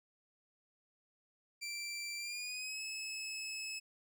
20% pulse tone with pitch glide, 2349 to 2591 Hz, D7 to E7, 0 to -30 cents, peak -35 dBFS, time 1.61-3.8 s, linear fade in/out 20 ms, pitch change +170 cents, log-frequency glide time 2.17-2.82 s, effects none

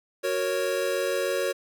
square chord, F# major, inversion none, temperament equal with one note detuned, 370 / 466.2 / 552.8 Hz, F#4 / A#4 / C#5, 0 / 0 / -5 cents, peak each -31 / -31 / -28 dBFS, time 0.23-1.53 s, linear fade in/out 20 ms, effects none

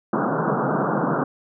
pink band-pass noise, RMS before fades -22 dBFS, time 0.13-1.24 s, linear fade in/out 5 ms, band 130 to 1500 Hz, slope 96 dB/octave, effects none

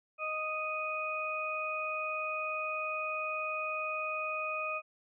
harmonic tone, 622.3 Hz, D#5, in tune, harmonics 1 / 2 / 4, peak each -39 / -37 / -36 dBFS, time 0.18-4.82 s, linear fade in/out 50 ms, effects none

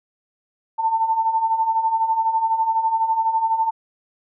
sine beating tone pair, 886 / 898 Hz, A5 / A5, +12 / +35 cents, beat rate 12 Hz, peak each -24 / -18 dBFS, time 0.78-3.71 s, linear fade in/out 20 ms, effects none

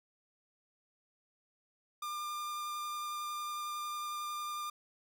45% pulse tone with vibrato, 1200 Hz, D6, 37 cents sharp, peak -37 dBFS, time 2.02-4.7 s, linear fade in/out 5 ms, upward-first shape sine, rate 11 Hz, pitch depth 9 cents each way, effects none

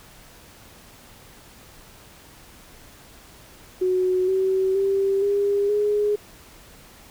sine tone with pitch steps, 368.7 / 379.9 / 391.5 / 403.5 / 415.8 Hz, F#4 / F#4 / G4 / G#4 / G#4, -6 / +46 / -2 / -50 / +2 cents, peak -18 dBFS, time 3.81-6.16 s, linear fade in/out 10 ms, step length 470 ms, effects pink hiss -48 dBFS RMS until 7.1 s

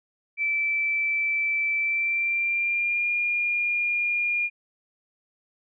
sine tone with pitch glide, 2324 to 2417 Hz, D7 to D7, -19 to +49 cents, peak -22 dBFS, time 0.37-4.5 s, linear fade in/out 50 ms, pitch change +68 cents, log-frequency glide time 1.77-3.1 s, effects none

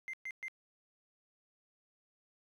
triangle tone bursts, 2086 Hz, C7, 6 cents flat, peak -36 dBFS, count 3, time 0.08-0.482 s, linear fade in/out 0 ms, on 54 ms, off 120 ms, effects tanh soft clip ceiling -35 dBFS

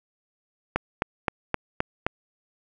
click train, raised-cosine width 0.5 ms, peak -7 dBFS, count 6, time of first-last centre 0.76-2.065 s, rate 3.83 Hz, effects none

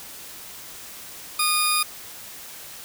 20% pulse tone pair together, 1227 / 4908 Hz, D#6 / D#8, -25 / -25 cents, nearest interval 2 octaves, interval 2400 cents, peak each -17 dBFS, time 1.39-1.83 s, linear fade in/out 5 ms, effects white hiss -40 dBFS RMS until 2.84 s

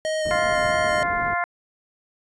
square tone with vibrato, 622.3 Hz, D#5, in tune, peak -23 dBFS, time 0.05-1.03 s, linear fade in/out 0 ms, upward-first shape square, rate 3 Hz, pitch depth 12 cents each way
white low-pass noise, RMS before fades -35 dBFS, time 0.25-1.34 s, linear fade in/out 5 ms, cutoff 310 Hz, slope 12 dB/octave
harmonic tone, 349.2 Hz, F4, in tune, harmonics 2 / 3 / 4 / 5 / 6, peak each -25 / -27 / -28 / -29 / -30 dBFS, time 0.31-1.44 s, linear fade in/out 0 ms
effects resampled to 22050 Hz

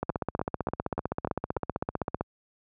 two click trains, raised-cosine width 1 ms, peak -15 / -14 dBFS, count 6 / 35, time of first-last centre 0.1-1.566 / 0.03-2.209 s, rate 3.41 / 15.6 Hz, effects high-pass 60 Hz 12 dB/octave

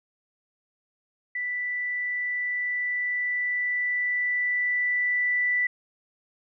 sine tone with level ramp, 1975.5 Hz, B6, in tune, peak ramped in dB -27 to -21 dBFS, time 1.35-5.67 s, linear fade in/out 5 ms, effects none

